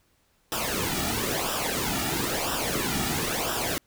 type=noise with flanger; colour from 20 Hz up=pink; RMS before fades=-28 dBFS; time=0.52-3.78 s; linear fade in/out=0 ms; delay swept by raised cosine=0.46 to 1.96 ms; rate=1 Hz; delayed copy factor=-0.7; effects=pink hiss -67 dBFS RMS until 3.86 s